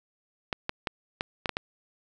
clicks, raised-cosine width 0.3 ms, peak -12 dBFS, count 7, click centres 0.528 / 0.694 / 0.872 / 1.209 / 1.458 / 1.493 / 1.569 s, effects none

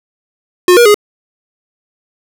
square tone with pitch steps, 359.7 / 477.1 / 415.3 Hz, F#4 / A#4 / G#4, -49 / +40 / 0 cents, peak -4 dBFS, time 0.68-0.944 s, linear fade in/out 2 ms, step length 88 ms, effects none

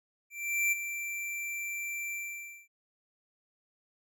square tone with ADSR envelope, 2349 Hz, D7, in tune, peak -25 dBFS, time 0.3-2.68 s, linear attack 420 ms, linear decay 19 ms, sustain -10 dB, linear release 550 ms, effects none

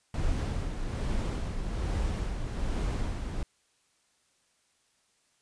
brown noise with tremolo, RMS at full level -29 dBFS, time 0.14-3.43 s, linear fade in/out 2 ms, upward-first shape sine, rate 1.2 Hz, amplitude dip 45%, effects white hiss -70 dBFS RMS until 5.41 s + resampled to 22050 Hz

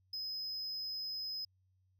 triangle tone, 5070 Hz, D#8, 32 cents sharp, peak -37 dBFS, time 0.13-1.45 s, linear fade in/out 5 ms, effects added 93 Hz sine -70 dBFS peak until 1.99 s

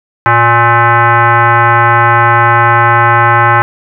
sine tone with frequency modulation, 115.5 Hz, A#2, 16 cents flat, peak -4 dBFS, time 0.26-3.62 s, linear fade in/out 0 ms, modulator 472 Hz, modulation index 3.4, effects none

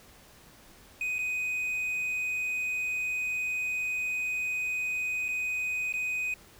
triangle tone with dropouts, 2500 Hz, D#7, 8 cents sharp, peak -27 dBFS, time 1.01-6.34 s, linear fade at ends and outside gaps 2 ms, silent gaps 1.184-1.189 / 5.283-5.287 / 5.925-5.938 s, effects pink hiss -55 dBFS RMS until 6.59 s

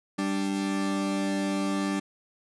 40% pulse tone pair together, 196 / 293.7 Hz, G3 / D4, 0 / 0 cents, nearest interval perfect fifth, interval 700 cents, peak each -28 dBFS, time 0.18-2 s, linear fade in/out 10 ms, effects resampled to 24000 Hz

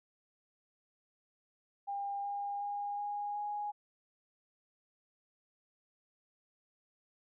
sine tone with pitch steps, 802 / 808.5 / 815.1 / 821.7 / 828.4 Hz, G5 / G#5 / G#5 / G#5 / G#5, +39 / -47 / -33 / -19 / -5 cents, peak -35 dBFS, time 1.87-3.72 s, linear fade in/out 20 ms, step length 370 ms, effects none

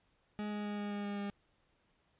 40% pulse tone with pitch steps, 209.1 / 207.9 / 206.7 / 205.5 / 204.3 / 203.1 / 202 Hz, G#3 / G#3 / G#3 / G#3 / G#3 / G#3 / G#3, +12 / +2 / -8 / -18 / -28 / -38 / -48 cents, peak -36 dBFS, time 0.39-1.3 s, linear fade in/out 0 ms, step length 130 ms, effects pink hiss -74 dBFS RMS until 2.19 s + resampled to 8000 Hz

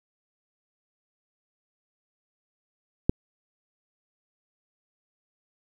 click, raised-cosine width 3 ms, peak -6 dBFS, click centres 3.095 s, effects 8-bit

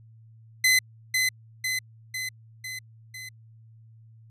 sawtooth tone with echo, 2034 Hz, C7, 50 cents flat, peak -14 dBFS, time 0.64-0.79 s, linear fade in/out 5 ms, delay 500 ms, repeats 5, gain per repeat -4 dB, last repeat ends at 3.29 s, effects added 112 Hz sine -49 dBFS peak until 4.3 s + resampled to 32000 Hz

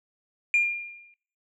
sine tone with exponential decay, 2404 Hz, D7, 40 cents sharp, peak -15 dBFS, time 0.54-1.14 s, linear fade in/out 1 ms, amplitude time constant 130 ms, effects noise-tail reverb RT60 0.5 s tail -21 dB re dry + tanh soft clip ceiling -15 dBFS

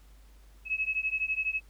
sine beating tone pair, 2569 / 2581 Hz, E7 / E7, -45 / -37 cents, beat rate 12 Hz, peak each -31 dBFS, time 0.65-1.61 s, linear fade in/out 50 ms, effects added 50 Hz sine -52 dBFS peak until 1.69 s + pink hiss -64 dBFS RMS until 1.69 s

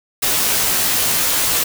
white noise with comb filter, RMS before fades -17 dBFS, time 0.22-1.64 s, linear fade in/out 10 ms, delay 15 ms, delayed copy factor -0.75, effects none

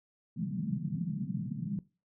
white band-pass noise, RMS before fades -35 dBFS, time 0.36-1.79 s, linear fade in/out 2 ms, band 130 to 210 Hz, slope 48 dB/octave, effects noise-tail reverb RT60 0.3 s tail -19 dB re dry

